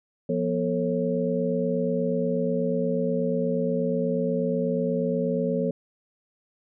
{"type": "tone cluster", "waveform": "sine", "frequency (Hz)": [173.6, 241.9, 444.8, 545], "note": ["F3", "B3", "A4", "C#5"], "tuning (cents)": [-10, -36, 19, -29], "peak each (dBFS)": -28, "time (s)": [0.29, 5.71], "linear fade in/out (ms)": 5, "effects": []}